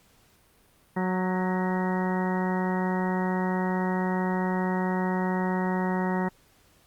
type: harmonic tone with a mistuned harmonic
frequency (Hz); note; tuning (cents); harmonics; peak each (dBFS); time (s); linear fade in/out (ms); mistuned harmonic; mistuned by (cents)
184.5; F#3; -5; 1 / 2 / 3 / 4 / 5 / 6 / 7 / 8 / 9 / 10; -26 / -32 / -37 / -36 / -33 / -42 / -43 / -44 / -46 / -37; 0.96-6.29; 10; 10; +39
effects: pink hiss -61 dBFS RMS until 6.86 s + Opus 48 kbps